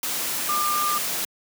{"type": "tone in noise", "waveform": "sine", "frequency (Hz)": 1198, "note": "D6", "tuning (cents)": 34, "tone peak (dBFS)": -22, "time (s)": [0.49, 0.98], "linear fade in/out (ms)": 2, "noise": "white", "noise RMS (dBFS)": -27, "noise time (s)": [0.03, 1.25], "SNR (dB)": 2, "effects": ["high-pass 150 Hz 12 dB/octave"]}